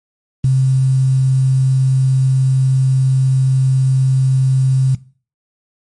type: tone with quantisation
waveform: sine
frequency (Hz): 131.8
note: C3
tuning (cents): +13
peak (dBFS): -9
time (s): 0.44-4.95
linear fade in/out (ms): 5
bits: 6
effects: noise-tail reverb RT60 0.4 s tail -19 dB re dry + MP3 48 kbps